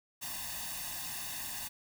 white noise with comb filter, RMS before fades -40 dBFS, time 0.21-1.69 s, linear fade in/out 20 ms, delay 1.1 ms, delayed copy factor +0.95, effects none

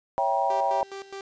sine chord, C# diminished seventh, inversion none, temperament equal with one note detuned, 554.4 / 659.3 / 784 / 952.5 Hz, C#5 / E5 / G5 / Bb5, 0 / 0 / 0 / +37 cents, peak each -29 / -29 / -25 / -27 dBFS, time 0.18-0.83 s, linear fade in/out 0 ms
sawtooth tone with tremolo, 392 Hz, G4, in tune, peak -31 dBFS, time 0.5-1.21 s, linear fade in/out 2 ms, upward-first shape square, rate 4.8 Hz, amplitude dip 75%
effects resampled to 16000 Hz + 9-bit

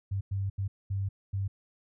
sine tone bursts at uneven times, 98 Hz, G2, in tune, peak -28 dBFS, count 5, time 0.11-0.21 / 0.31-0.5 / 0.58-0.68 / 0.9-1.09 / 1.33-1.48 s, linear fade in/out 10 ms, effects none

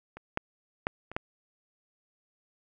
clicks, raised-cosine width 0.5 ms, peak -28 / -13 / -12 / -27 / -14 dBFS, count 5, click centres 0.17 / 0.374 / 0.869 / 1.116 / 1.165 s, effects none

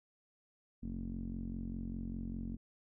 sawtooth tone with low-pass filter, 45 Hz, F#1, 47 cents flat, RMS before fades -41 dBFS, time 0.82-2.57 s, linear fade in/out 20 ms, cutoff 240 Hz, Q 7.2, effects none

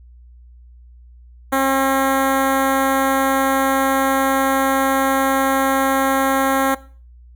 10% pulse tone with notch filter, 269 Hz, C4, 48 cents sharp, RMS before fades -17 dBFS, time 1.52-6.75 s, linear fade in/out 10 ms, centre 4800 Hz, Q 0.77, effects noise-tail reverb RT60 0.4 s tail -19 dB re dry + added 60 Hz sine -41 dBFS peak until 7.35 s

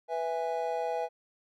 triangle chord, E major, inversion second, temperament just, 494.4 / 659.3 / 824.1 Hz, B4 / E5 / G#5, +2 / 0 / -14 cents, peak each -32 dBFS, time 0.08-1.09 s, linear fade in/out 50 ms, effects none

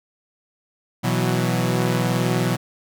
sawtooth chord, B suspended fourth, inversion none, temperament equal with one note detuned, 123.47 / 164.81 / 184.25 Hz, B2 / E3 / F#3, 0 / 0 / -7 cents, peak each -18 / -20 / -20 dBFS, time 1.03-2.57 s, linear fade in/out 20 ms, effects none

